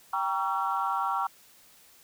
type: chord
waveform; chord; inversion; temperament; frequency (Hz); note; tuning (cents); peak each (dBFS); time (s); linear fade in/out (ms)
sine; G diminished seventh; none; just; 784 / 940.8 / 1128.9 / 1354.7; G5 / Bb5 / Db6 / Fb6; 0 / +16 / +31 / +47; -31; 0.13-1.27; 5
effects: tanh soft clip ceiling -17 dBFS + white hiss -57 dBFS RMS until 2.03 s